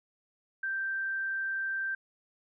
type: tone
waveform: sine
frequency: 1568 Hz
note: G6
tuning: in tune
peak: -30 dBFS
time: 0.63-1.95 s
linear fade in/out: 5 ms
effects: none